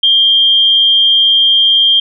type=tone with amplitude modulation; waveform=sine; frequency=3199 Hz; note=G7; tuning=34 cents sharp; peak=-4 dBFS; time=0.03-2 s; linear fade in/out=5 ms; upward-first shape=sine; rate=213 Hz; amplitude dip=40%; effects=none